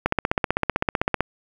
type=click train; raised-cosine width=0.5 ms; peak=-4 dBFS; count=19; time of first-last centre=0.06-1.206 s; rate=15.7 Hz; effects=7-bit